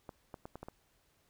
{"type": "clicks", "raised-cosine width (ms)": 1, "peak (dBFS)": -30, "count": 6, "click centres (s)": [0.092, 0.342, 0.455, 0.556, 0.63, 0.685], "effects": ["pink hiss -72 dBFS RMS until 1.29 s"]}